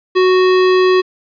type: tone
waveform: square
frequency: 370.1 Hz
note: F#4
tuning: in tune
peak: -9 dBFS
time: 0.15-1.02 s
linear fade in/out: 20 ms
effects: resampled to 11025 Hz + 8-bit